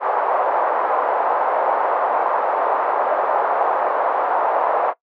white band-pass noise, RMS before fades -19 dBFS, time 0-4.94 s, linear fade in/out 50 ms, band 550 to 1000 Hz, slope 24 dB/octave, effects noise-tail reverb RT60 0.1 s tail -20 dB re dry

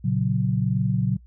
sine chord, F# major, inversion first, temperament equal, 116.54 / 138.59 / 185 Hz, A#2 / C#3 / F#3, 0 / 0 / 0 cents, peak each -24 dBFS, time 0.04-1.17 s, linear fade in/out 10 ms, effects noise-tail reverb RT60 0.1 s tail -26 dB re dry + added 60 Hz sine -46 dBFS peak until 1.26 s

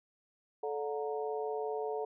harmonic tone with a mistuned harmonic, 145.3 Hz, D3, 18 cents flat, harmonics 3 / 4 / 5 / 6, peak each -35 / -43 / -40 / -44 dBFS, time 0.63-2.05 s, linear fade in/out 5 ms, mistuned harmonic 6, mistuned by +110 cents, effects none

